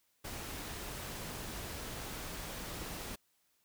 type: noise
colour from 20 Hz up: pink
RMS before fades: -43 dBFS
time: 0.24-3.16 s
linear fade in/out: 10 ms
effects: white hiss -75 dBFS RMS until 3.64 s